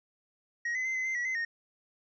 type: tone with pitch steps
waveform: triangle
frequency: 1889 / 2029 / 2072 / 2040 / 2077 / 1935 / 2054 / 1850 Hz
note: A#6 / B6 / C7 / C7 / C7 / B6 / C7 / A#6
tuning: +22 / +46 / -17 / -44 / -13 / -36 / -33 / -14 cents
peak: -28 dBFS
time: 0.65-1.45 s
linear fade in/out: 5 ms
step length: 100 ms
effects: resampled to 16000 Hz